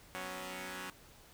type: chord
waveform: 5% pulse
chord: F# suspended fourth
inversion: none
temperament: equal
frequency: 185 / 246.9 / 277.2 Hz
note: F#3 / B3 / C#4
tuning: 0 / 0 / 0 cents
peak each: -33 / -38 / -34 dBFS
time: 0.15-0.9 s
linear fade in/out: 0 ms
effects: pink hiss -59 dBFS RMS until 1.33 s